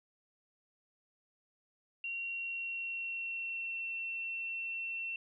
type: tone with pitch glide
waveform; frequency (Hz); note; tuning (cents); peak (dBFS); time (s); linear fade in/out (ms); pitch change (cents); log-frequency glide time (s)
sine; 2750 to 2704; F7 to E7; -27 to +43; -36; 2.04-5.16; 2; -30; 2.14-3.89
effects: none